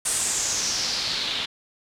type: noise with low-pass filter sweep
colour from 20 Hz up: white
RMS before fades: -26 dBFS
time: 0.05-1.46 s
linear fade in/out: 10 ms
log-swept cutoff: 9000 to 3400 Hz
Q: 4.1
effects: none